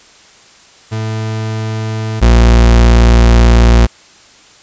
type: tone pair in turn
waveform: 40% pulse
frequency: 110 / 58.27 Hz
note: A2 / A#1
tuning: 0 / 0 cents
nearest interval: major seventh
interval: 1100 cents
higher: first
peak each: -15 / -3 dBFS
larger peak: second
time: 0.91-2.21 / 2.21-3.87 s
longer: second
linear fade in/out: 20 ms
effects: white hiss -42 dBFS RMS until 4.62 s + resampled to 16000 Hz